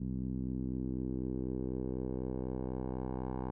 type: tone with low-pass filter sweep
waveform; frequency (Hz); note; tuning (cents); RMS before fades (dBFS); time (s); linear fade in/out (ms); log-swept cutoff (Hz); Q
10% pulse; 64; C2; -38; -37; 0-3.51; 10; 210 to 840; 1.9
effects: none